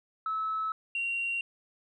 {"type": "tone pair in turn", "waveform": "sine", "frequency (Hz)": [1300, 2755], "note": ["E6", "F7"], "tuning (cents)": [-24, -24], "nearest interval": "octave + minor second", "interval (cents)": 1300, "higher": "second", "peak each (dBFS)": -28, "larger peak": "neither", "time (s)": [[0.26, 0.72], [0.95, 1.41]], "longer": "neither", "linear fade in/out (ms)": 2, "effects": ["tanh soft clip ceiling -24 dBFS"]}